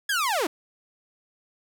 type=linear sweep; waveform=sawtooth; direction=down; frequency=1700 to 277.2 Hz; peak=-19 dBFS; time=0.09-0.47 s; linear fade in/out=5 ms; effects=none